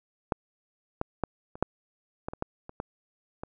clicks, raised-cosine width 1 ms, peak -11 / -14 / -12 / -28 / -9 / -18 / -23 / -15 / -27 / -18 / -22 dBFS, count 11, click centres 0.322 / 1.014 / 1.237 / 1.555 / 1.626 / 2.285 / 2.335 / 2.424 / 2.694 / 2.801 / 3.435 s, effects none

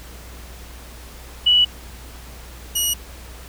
sine / 15% pulse tone pair in turn, 2947 / 2905 Hz, F#7 / F#7, -8 / -32 cents, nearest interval unison, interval 24 cents, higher first, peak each -11 dBFS, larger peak neither, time 1.46-1.65 / 2.75-2.94 s, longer neither, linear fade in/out 10 ms, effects added 60 Hz sine -38 dBFS peak until 3.48 s + pink hiss -42 dBFS RMS until 3.48 s

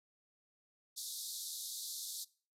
pink band-pass noise, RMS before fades -44 dBFS, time 0.96-2.25 s, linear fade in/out 20 ms, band 3600 to 14000 Hz, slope 96 dB/octave, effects noise-tail reverb RT60 0.4 s tail -21 dB re dry

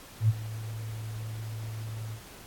sine tone with ADSR envelope, 110 Hz, A2, in tune, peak -17 dBFS, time 0.2-2.21 s, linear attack 89 ms, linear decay 33 ms, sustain -17 dB, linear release 81 ms, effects pink hiss -49 dBFS RMS until 2.46 s + AAC 64 kbps

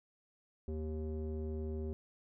square tone with low-pass filter, 77.78 Hz, D#2, in tune, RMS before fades -39 dBFS, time 0.68-1.93 s, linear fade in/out 0 ms, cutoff 400 Hz, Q 2.8, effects none

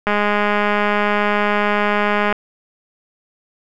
click train, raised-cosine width 0.5 ms, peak -3 dBFS, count 468, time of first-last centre 0.07-2.326 s, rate 207 Hz, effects none

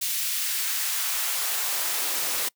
white noise with high-pass filter sweep, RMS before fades -27 dBFS, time 0.01-2.49 s, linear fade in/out 10 ms, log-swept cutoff 2700 to 270 Hz, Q 0.77, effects noise-tail reverb RT60 0.1 s tail -24 dB re dry

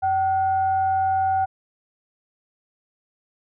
sine tone with frequency modulation, 766 Hz, G5, 40 cents flat, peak -18 dBFS, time 0.02-1.46 s, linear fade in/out 20 ms, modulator 675 Hz, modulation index 0.29, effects none

